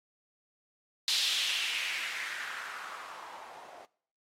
violet noise with low-pass filter sweep, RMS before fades -36 dBFS, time 1.08-3.85 s, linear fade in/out 0 ms, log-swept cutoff 4000 to 670 Hz, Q 3.2, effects noise-tail reverb RT60 0.6 s tail -22 dB re dry + AAC 48 kbps

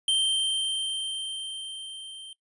square tone with level ramp, 3136 Hz, G7, in tune, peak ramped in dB -21 to -41 dBFS, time 0.08-2.33 s, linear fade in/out 2 ms, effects noise-tail reverb RT60 0.1 s tail -19 dB re dry + resampled to 24000 Hz

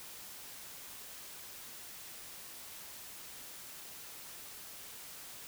silence, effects white hiss -49 dBFS RMS until 5.47 s

